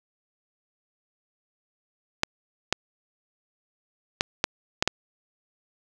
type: clicks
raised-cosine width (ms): 0.2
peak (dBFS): -3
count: 6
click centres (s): 2.234 / 2.726 / 4.209 / 4.441 / 4.825 / 4.876
effects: none